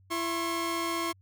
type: tone pair together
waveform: sawtooth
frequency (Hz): 335 / 1080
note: E4 / C#6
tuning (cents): +28 / -45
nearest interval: octave + minor sixth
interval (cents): 2027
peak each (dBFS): -28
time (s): 0.1-1.13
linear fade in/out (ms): 20
effects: added 95 Hz sine -57 dBFS peak until 1.21 s